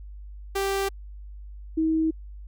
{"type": "tone pair in turn", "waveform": ["sawtooth", "sine"], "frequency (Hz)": [392, 319.3], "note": ["G4", "D#4"], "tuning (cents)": [0, 45], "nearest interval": "major third", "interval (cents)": 355, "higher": "first", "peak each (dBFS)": -20, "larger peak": "neither", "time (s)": [[0.55, 0.89], [1.77, 2.11]], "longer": "neither", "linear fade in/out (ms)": 10, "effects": ["added 50 Hz sine -38 dBFS peak until 2.47 s"]}